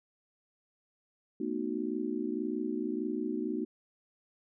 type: chord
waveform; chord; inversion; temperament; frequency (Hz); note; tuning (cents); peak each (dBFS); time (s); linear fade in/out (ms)
sine; B dominant seventh; third; just; 222.2 / 246.9 / 308.7 / 370.4; A3 / B3 / D#4 / F#4; +17 / 0 / -14 / +2; -38 / -37 / -35 / -37; 1.4-3.65; 5
effects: none